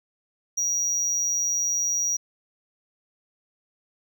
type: tone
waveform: triangle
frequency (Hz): 5760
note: F#8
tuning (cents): -47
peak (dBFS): -21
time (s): 0.57-2.17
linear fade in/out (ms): 10
effects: none